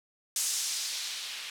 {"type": "noise with low-pass filter sweep", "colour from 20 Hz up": "violet", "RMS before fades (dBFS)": -34, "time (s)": [0.36, 1.5], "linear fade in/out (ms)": 2, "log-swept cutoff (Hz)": [7600, 2800], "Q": 1.3, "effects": []}